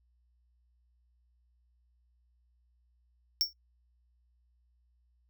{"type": "tone with exponential decay", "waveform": "square", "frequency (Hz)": 5470, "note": "F8", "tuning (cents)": -37, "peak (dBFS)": -22, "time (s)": [3.41, 3.53], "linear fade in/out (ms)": 0, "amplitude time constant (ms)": 25, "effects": ["noise-tail reverb RT60 0.1 s tail -20 dB re dry", "added 60 Hz sine -67 dBFS peak until 5.29 s"]}